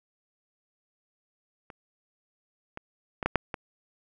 clicks, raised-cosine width 0.5 ms, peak -28 / -22 / -16 / -9 / -6 / -17 dBFS, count 6, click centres 1.702 / 2.774 / 3.228 / 3.26 / 3.357 / 3.542 s, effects none

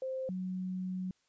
sine tone pair in turn, 523.3 / 185.01 Hz, C5 / F#3, 0 / 0 cents, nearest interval octave + tritone, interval 1800 cents, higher first, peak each -34 / -34 dBFS, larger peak neither, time 0.02-0.29 / 0.29-1.11 s, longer second, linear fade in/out 2 ms, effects white hiss -74 dBFS RMS until 1.28 s + resampled to 16000 Hz

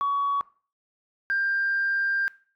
sine tone pair in turn, 1125 / 1591 Hz, C#6 / G6, +25 / +25 cents, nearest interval tritone, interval 600 cents, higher second, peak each -21 dBFS, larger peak neither, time 0.01-0.41 / 1.3-2.28 s, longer second, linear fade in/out 0 ms, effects noise-tail reverb RT60 0.4 s tail -20 dB re dry + tanh soft clip ceiling -18 dBFS

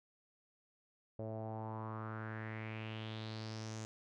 sawtooth tone with low-pass filter sweep, 110 Hz, A2, in tune, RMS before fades -44 dBFS, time 1.19-3.85 s, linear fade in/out 0 ms, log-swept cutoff 570 to 6900 Hz, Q 4.3, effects none

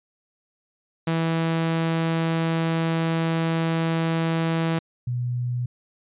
sawtooth / sine tone pair in turn, 163.9 / 122.79 Hz, E3 / B2, -10 / -10 cents, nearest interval perfect fourth, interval 500 cents, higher first, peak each -17 / -23 dBFS, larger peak first, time 1.07-4.79 / 5.07-5.66 s, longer first, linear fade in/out 5 ms, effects resampled to 8000 Hz

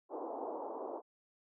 pink band-pass noise, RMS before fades -42 dBFS, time 0.09-1.02 s, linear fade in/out 50 ms, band 300 to 1000 Hz, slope 48 dB/octave, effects none

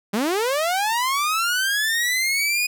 sawtooth linear sweep, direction up, 190 to 2489 Hz, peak -16 dBFS, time 0.13-2.67 s, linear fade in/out 10 ms, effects none

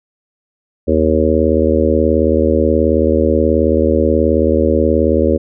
harmonic tone, 78.6 Hz, D#2, 18 cents sharp, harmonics 1 / 3 / 4 / 5 / 6 / 7, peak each -17 / -17 / -17 / -17 / -17 / -17 dBFS, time 0.87-5.38 s, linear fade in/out 20 ms, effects none

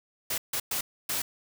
white noise bursts at uneven times, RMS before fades -30 dBFS, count 4, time 0.3-0.38 / 0.53-0.6 / 0.71-0.81 / 1.09-1.22 s, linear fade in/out 5 ms, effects none

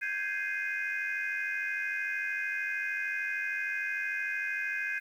sine chord, Ab major seventh, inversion third, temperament equal, 1568 / 1661.2 / 2093 / 2489 Hz, G6 / Ab6 / C7 / Eb7, 0 / 0 / 0 / 0 cents, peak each -35 / -35 / -37 / -36 dBFS, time 0.01-5 s, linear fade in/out 20 ms, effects tanh soft clip ceiling -23 dBFS + 10-bit

